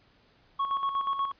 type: tone with tremolo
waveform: triangle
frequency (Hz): 1104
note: C#6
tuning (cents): -7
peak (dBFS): -23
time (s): 0.59-1.32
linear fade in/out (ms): 10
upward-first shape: square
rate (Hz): 8.3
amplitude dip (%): 55
effects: pink hiss -63 dBFS RMS until 1.39 s + resampled to 11025 Hz